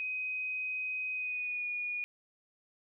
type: tone with pitch glide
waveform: sine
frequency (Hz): 2514 to 2449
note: D#7 to D#7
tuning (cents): +17 to -28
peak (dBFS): -33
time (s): 0-2.04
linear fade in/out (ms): 0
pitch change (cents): -45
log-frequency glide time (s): 1.13-1.67
effects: none